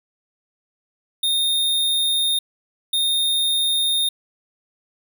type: tone pair in turn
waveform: square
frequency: 3672 / 3672 Hz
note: A#7 / A#7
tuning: -27 / -27 cents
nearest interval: unison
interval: 0 cents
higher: neither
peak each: -18 dBFS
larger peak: neither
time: 1.23-2.39 / 2.93-4.09 s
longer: neither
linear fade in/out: 5 ms
effects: none